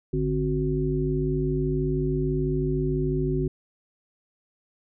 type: harmonic tone with a mistuned harmonic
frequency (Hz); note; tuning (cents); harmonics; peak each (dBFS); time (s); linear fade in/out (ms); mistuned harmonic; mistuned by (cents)
53; G#1; +36; 1 / 3 / 5 / 7; -30 / -26 / -30 / -27; 0.13-3.48; 5; 3; -140
effects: none